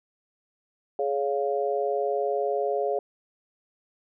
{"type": "harmonic tone", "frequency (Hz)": 140, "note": "C#3", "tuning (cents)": 18, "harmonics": [3, 4, 5], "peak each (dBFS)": [-27, -28, -29], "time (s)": [0.99, 2.99], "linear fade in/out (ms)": 2, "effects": []}